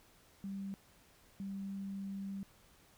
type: tone bursts at uneven times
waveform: sine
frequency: 196.1 Hz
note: G3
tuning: 1 cent sharp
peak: -39 dBFS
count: 2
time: 0.44-0.74 / 1.4-2.43 s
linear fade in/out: 0 ms
effects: pink hiss -65 dBFS RMS until 2.97 s